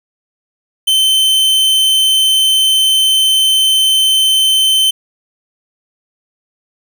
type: tone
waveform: 45% pulse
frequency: 3082 Hz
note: G7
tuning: 30 cents flat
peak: -8 dBFS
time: 0.87-4.91 s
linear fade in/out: 10 ms
effects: none